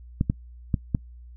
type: clicks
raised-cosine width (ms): 5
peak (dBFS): -9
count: 4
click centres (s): 0.211 / 0.299 / 0.742 / 0.948
effects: noise-tail reverb RT60 0.1 s tail -22 dB re dry + added 60 Hz sine -42 dBFS peak until 1.36 s